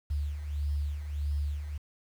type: beating tone pair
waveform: sine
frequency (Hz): 71.6 / 73.2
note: D2 / D2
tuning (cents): -43 / -5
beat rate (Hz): 1.6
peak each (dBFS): -37 / -30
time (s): 0.1-1.78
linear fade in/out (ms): 10
effects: 9-bit